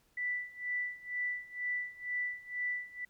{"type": "tone with tremolo", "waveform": "sine", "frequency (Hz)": 1975.5, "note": "B6", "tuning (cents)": 0, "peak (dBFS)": -31, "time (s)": [0.17, 3.05], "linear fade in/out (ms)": 5, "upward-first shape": "sine", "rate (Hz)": 2.1, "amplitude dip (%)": 90, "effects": ["pink hiss -71 dBFS RMS until 3.09 s"]}